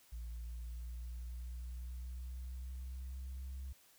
sine exponential sweep, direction up, 57.2 to 66.2 Hz, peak -40 dBFS, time 0.12-3.73 s, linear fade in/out 10 ms, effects tanh soft clip ceiling -40 dBFS + white hiss -66 dBFS RMS until 3.98 s

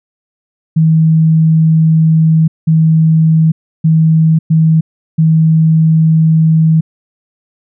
sine tone bursts at uneven times, 160 Hz, D#3, 49 cents sharp, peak -5 dBFS, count 5, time 0.76-2.48 / 2.67-3.52 / 3.84-4.39 / 4.5-4.81 / 5.18-6.81 s, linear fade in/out 10 ms, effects none

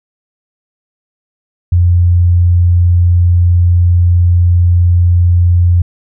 sine tone, 87.7 Hz, F2, 8 cents sharp, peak -5 dBFS, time 1.72-5.82 s, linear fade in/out 5 ms, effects none

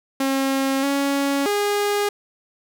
sawtooth tone with pitch steps, 270.1 / 279.1 / 410.1 Hz, C#4 / C#4 / G#4, -45 / +12 / -22 cents, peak -15 dBFS, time 0.2-2.09 s, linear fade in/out 5 ms, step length 630 ms, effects none

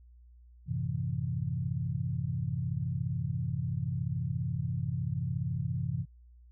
sine chord, F# half-diminished seventh, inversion none, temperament equal with one note detuned, 92.98 / 110 / 130.81 / 164.81 Hz, F#2 / A2 / C3 / E3, +9 / 0 / 0 / 0 cents, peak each -37 / -38 / -33 / -36 dBFS, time 0.66-6.06 s, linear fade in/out 50 ms, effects added 60 Hz sine -53 dBFS peak until 6.51 s

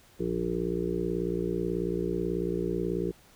harmonic tone with a mistuned harmonic, 58.27 Hz, A#1, in tune, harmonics 1 / 2 / 3 / 5 / 6 / 7 / 8, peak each -40 / -43 / -33 / -38 / -32 / -33 / -37 dBFS, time 0.19-3.12 s, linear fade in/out 20 ms, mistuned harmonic 1, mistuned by +21 cents, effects pink hiss -58 dBFS RMS until 3.35 s

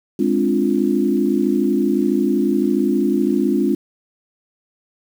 sine chord, D half-diminished seventh, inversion second, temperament equal, 207.7 / 261.6 / 293.7 / 349.2 Hz, Ab3 / C4 / D4 / F4, 0 / 0 / 0 / 0 cents, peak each -20 dBFS, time 0.19-3.75 s, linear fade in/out 5 ms, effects 7-bit

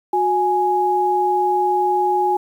sine tone pair together, 364.7 / 833 Hz, F#4 / G#5, -25 / +5 cents, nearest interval octave + major second, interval 1430 cents, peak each -20 / -16 dBFS, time 0.13-2.37 s, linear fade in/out 5 ms, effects 8-bit

